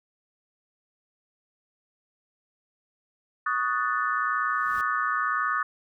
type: chord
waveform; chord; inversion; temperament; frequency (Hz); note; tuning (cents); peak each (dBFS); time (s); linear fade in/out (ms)
sine; D# half-diminished seventh; third; equal with one note detuned; 1123.6 / 1244.5 / 1480 / 1760; C#6 / D#6 / F#6 / A6; +23 / 0 / 0 / 0; -30 / -27 / -30 / -31; 3.46-5.63; 5
type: noise with exponential growth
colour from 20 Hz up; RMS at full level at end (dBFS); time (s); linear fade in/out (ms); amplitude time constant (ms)
pink; -44; 4.36-4.81; 0; 96
effects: none